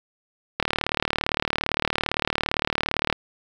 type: click train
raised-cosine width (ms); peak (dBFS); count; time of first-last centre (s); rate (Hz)
0.3; -5; 96; 0.6-3.127; 37.6
effects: 7-bit